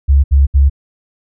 sine tone bursts, 69.3 Hz, C#2, in tune, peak -5 dBFS, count 3, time 0.08-0.698 s, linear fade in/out 20 ms, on 160 ms, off 69 ms, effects none

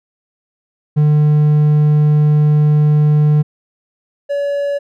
triangle tone pair in turn, 150 / 568.5 Hz, D3 / C#5, +37 / +44 cents, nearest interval octave + major seventh, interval 2307 cents, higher second, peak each -6 / -13 dBFS, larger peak first, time 0.96-3.43 / 4.29-4.79 s, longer first, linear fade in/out 20 ms, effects none

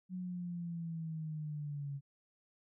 sine linear sweep, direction down, 184.5 to 138.6 Hz, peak -38 dBFS, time 0.09-2.01 s, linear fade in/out 50 ms, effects none

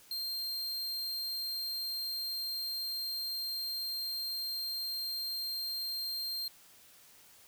45% pulse tone, 4186 Hz, C8, in tune, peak -34 dBFS, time 0.11-6.48 s, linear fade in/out 2 ms, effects white hiss -59 dBFS RMS until 7.47 s

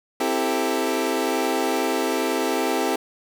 25% pulse chord, A minor seventh, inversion first, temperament equal with one note detuned, 261.6 / 329.6 / 392 / 442.5 Hz, C4 / E4 / G4 / A4, 0 / 0 / 0 / +10 cents, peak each -23 dBFS, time 0.2-2.96 s, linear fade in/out 5 ms, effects none

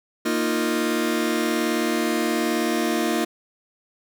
sawtooth chord, Bb suspended fourth, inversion none, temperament just, 233.1 / 310.8 / 349.6 Hz, Bb3 / Eb4 / F4, 0 / -2 / +2 cents, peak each -21 dBFS, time 0.25-3.25 s, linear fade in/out 10 ms, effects none

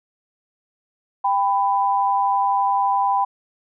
sine tone pair together, 792.3 / 996 Hz, G5 / B5, +18 / +14 cents, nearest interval major third, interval 396 cents, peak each -19 dBFS, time 1.24-3.25 s, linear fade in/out 10 ms, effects none

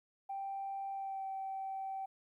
sine tone with pitch glide, 784 to 772.8 Hz, G5 to G5, 0 to -25 cents, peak -37 dBFS, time 0.29-2.06 s, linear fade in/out 10 ms, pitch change -25 cents, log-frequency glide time 0.92-1.25 s, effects tanh soft clip ceiling -33 dBFS + 13-bit

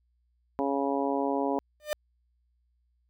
harmonic tone, 138.9 Hz, C#3, 4 cents sharp, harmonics 2 / 3 / 4 / 5 / 6 / 7, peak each -30 / -32 / -33 / -34 / -35 / -35 dBFS, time 0.59-1.59 s, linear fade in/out 0 ms
45% pulse tone with exponential growth, 602 Hz, D5, 43 cents sharp, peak -23 dBFS, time 1.8-1.93 s, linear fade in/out 0 ms, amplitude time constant 28 ms
effects added 60 Hz sine -68 dBFS peak until 3.09 s

